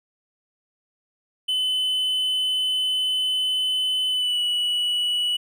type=tone with pitch glide; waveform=triangle; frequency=3026 to 2942 Hz; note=F#7 to F#7; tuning=+38 to -11 cents; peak=-19 dBFS; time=1.48-5.37 s; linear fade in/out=10 ms; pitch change=-49 cents; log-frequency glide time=4.09-4.4 s; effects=none